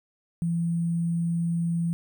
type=tone with sample-and-hold; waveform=sine; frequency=168.8 Hz; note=E3; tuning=41 cents sharp; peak=-23 dBFS; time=0.42-1.93 s; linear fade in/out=0 ms; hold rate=8820 Hz; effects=none